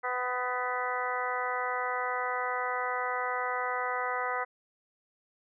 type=harmonic tone with a mistuned harmonic; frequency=250 Hz; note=B3; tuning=21 cents sharp; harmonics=2 / 3 / 4 / 5 / 6 / 7 / 8; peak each=-37 / -36 / -36 / -35 / -38 / -44 / -37 dBFS; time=0.03-4.45 s; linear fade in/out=20 ms; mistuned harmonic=8; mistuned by=-24 cents; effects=none